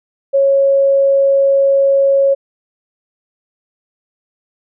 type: tone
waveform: sine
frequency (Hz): 550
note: C#5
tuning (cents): -14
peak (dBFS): -8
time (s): 0.33-2.35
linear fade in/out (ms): 20
effects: none